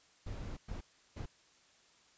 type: noise bursts at uneven times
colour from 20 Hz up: brown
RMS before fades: -42 dBFS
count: 3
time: 0.26-0.57 / 0.68-0.81 / 1.16-1.26 s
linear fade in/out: 10 ms
effects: white hiss -66 dBFS RMS until 2.17 s + resampled to 16000 Hz